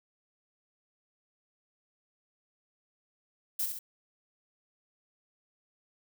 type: noise with echo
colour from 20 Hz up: violet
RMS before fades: -31 dBFS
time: 3.59-3.66 s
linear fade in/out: 5 ms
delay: 65 ms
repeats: 2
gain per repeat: -5 dB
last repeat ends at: 3.79 s
effects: none